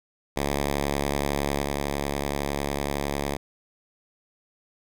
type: tone with level steps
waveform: 5% pulse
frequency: 70.9 Hz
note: C#2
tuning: 40 cents sharp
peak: -13 / -15 dBFS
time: 0.36-3.37 s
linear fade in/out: 10 ms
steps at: 1.62 s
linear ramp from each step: 10 ms
effects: none